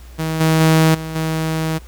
sawtooth tone with level steps, 159.6 Hz, D#3, 44 cents sharp, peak -15 / -8 / -6 / -21 / -14 dBFS, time 0.18-1.79 s, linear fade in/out 20 ms, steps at 0.4 / 0.6 / 0.94 / 1.15 s, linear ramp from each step 10 ms, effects added 60 Hz sine -36 dBFS peak until 1.87 s + pink hiss -47 dBFS RMS until 1.87 s

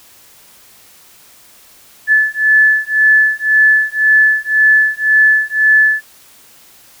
sine beating tone pair, 1733 / 1734.9 Hz, A6 / A6, -27 / -25 cents, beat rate 1.9 Hz, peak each -11 dBFS, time 2.07-6.03 s, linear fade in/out 50 ms, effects white hiss -44 dBFS RMS until 7 s

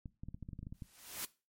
clicks, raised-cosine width 5 ms, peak -32 dBFS, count 12, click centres 0.058 / 0.235 / 0.286 / 0.345 / 0.427 / 0.489 / 0.532 / 0.591 / 0.63 / 0.669 / 0.725 / 0.822 s
white noise with exponential growth, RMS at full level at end -38 dBFS, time 0.74-1.25 s, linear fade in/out 1 ms, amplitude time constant 110 ms
effects noise-tail reverb RT60 0.3 s tail -19 dB re dry + MP3 64 kbps

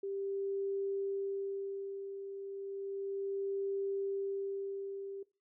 sine tone with tremolo, 393.8 Hz, G4, 8 cents sharp, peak -33 dBFS, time 0.03-5.23 s, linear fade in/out 5 ms, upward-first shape sine, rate 0.33 Hz, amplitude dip 60%, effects noise-tail reverb RT60 0.3 s tail -21 dB re dry

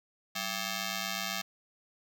5% pulse ring-modulated tone, 486.2 Hz, B4, 27 cents flat, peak -18 dBFS, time 0.35-1.42 s, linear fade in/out 10 ms, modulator 297 Hz, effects none

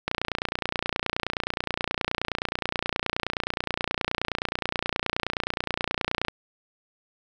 click train, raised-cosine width 0.3 ms, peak -9 dBFS, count 184, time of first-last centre 0.08-6.283 s, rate 29.5 Hz, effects none

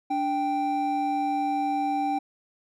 triangle tone pair together, 291.6 / 784 Hz, D4 / G5, -12 / 0 cents, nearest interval octave + perfect fourth, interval 1712 cents, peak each -27 / -23 dBFS, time 0.1-2.19 s, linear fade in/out 10 ms, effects none

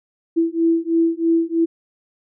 sine beating tone pair, 329.7 / 332.8 Hz, E4 / E4, 0 / +17 cents, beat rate 3.1 Hz, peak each -18 dBFS, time 0.36-1.66 s, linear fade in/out 20 ms, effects none

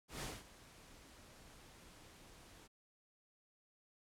pink noise with ADSR envelope, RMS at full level -43 dBFS, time 0.08-2.68 s, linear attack 140 ms, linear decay 210 ms, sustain -17 dB, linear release 21 ms, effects low-pass 11000 Hz 12 dB/octave

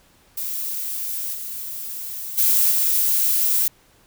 violet noise with level steps, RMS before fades -27 / -31 / -17 / -19 dBFS, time 0.37-3.68 s, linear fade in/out 5 ms, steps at 1.33 / 2.37 / 2.7 s, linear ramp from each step 20 ms, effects pink hiss -56 dBFS RMS until 4.06 s

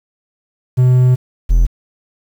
triangle tone pair in turn, 126.4 / 42.18 Hz, B2 / E1, +41 / +41 cents, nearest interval octave + perfect fifth, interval 1900 cents, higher first, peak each -5 dBFS, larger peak neither, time 0.77-1.16 / 1.49-1.67 s, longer first, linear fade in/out 20 ms, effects 7-bit

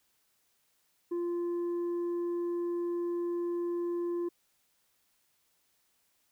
triangle tone with tanh clipping, 346.6 Hz, F4, 13 cents flat, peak -31 dBFS, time 1.11-4.29 s, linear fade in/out 10 ms, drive 8 dB, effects white hiss -73 dBFS RMS until 6.31 s

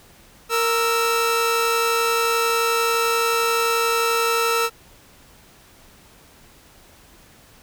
sawtooth tone pair together, 463.3 / 1318.5 Hz, A#4 / E6, -11 / 0 cents, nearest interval octave + tritone, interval 1811 cents, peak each -17 dBFS, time 0.49-4.7 s, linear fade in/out 50 ms, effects pink hiss -50 dBFS RMS until 7.62 s

